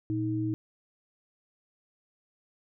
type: tone pair together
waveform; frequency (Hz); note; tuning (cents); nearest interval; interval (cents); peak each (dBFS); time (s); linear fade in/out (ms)
sine; 116.87 / 316; A#2 / D#4; +5 / +27; octave + perfect fourth; 1722; -31 / -29; 0.1-0.54; 0
effects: none